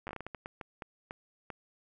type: slowing click train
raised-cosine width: 0.5 ms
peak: -25 dBFS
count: 14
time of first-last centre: 0.07-1.503 s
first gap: 9 ms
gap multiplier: 1.37
effects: none